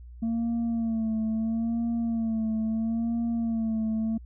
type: tone with vibrato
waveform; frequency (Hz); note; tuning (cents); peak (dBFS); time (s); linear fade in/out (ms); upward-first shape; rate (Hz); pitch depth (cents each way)
sine; 226.4; A3; +50; -22; 0.22-4.18; 10; sine; 0.75; 49
effects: tanh soft clip ceiling -24 dBFS + added 60 Hz sine -42 dBFS peak until 4.25 s

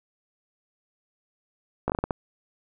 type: slowing click train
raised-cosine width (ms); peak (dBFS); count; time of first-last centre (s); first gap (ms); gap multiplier
1; -11; 7; 1.88-2.108; 17; 1.32
effects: none

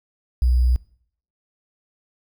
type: tone with sample-and-hold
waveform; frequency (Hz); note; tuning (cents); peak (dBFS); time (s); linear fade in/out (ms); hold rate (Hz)
sine; 61.7; B1; -1; -14; 0.42-0.76; 0; 4900
effects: noise-tail reverb RT60 0.6 s tail -22 dB re dry

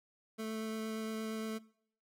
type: tone with vibrato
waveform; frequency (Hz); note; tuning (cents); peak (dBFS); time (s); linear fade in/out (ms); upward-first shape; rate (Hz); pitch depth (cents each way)
25% pulse; 220; A3; 0; -34; 0.38-1.59; 20; sine; 8.6; 8
effects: noise-tail reverb RT60 0.6 s tail -21 dB re dry

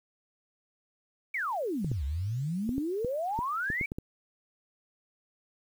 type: exponential two-way sweep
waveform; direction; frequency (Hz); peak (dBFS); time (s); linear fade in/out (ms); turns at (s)
sine; down then up; 2344 to 65.41 to 2344; -29; 1.34-3.86; 5; 2.04
type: clicks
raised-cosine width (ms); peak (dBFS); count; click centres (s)
3; -22; 10; 1.846 / 1.916 / 2.692 / 2.781 / 3.047 / 3.39 / 3.702 / 3.812 / 3.919 / 3.985
effects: 9-bit

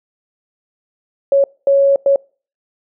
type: tone bursts at uneven times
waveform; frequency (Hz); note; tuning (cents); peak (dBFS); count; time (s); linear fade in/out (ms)
sine; 554.4; C#5; 0; -8; 3; 1.32-1.44 / 1.67-1.96 / 2.06-2.16; 2
effects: noise-tail reverb RT60 0.4 s tail -26 dB re dry

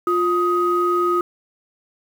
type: tone pair together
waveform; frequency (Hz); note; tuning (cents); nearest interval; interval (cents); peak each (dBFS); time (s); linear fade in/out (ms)
sine; 352 / 1254.4; F4 / D#6; +14 / +14; octave + minor seventh; 2200; -18; 0.07-1.21; 2
effects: tanh soft clip ceiling -8 dBFS + 7-bit

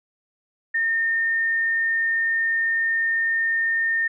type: tone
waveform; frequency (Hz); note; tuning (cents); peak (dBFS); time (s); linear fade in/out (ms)
sine; 1822; A#6; -40; -19; 0.74-4.08; 10
effects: none

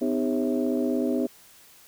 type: tone cluster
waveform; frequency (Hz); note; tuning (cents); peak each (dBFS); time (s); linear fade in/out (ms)
sine; 252.2 / 308.5 / 401.7 / 542 / 652; B3 / D#4 / G4 / C#5 / E5; +36 / -15 / +42 / -39 / -19; -25 / -28 / -29 / -32 / -34; 0.01-1.27; 10
effects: tanh soft clip ceiling -13 dBFS + white hiss -53 dBFS RMS until 1.87 s

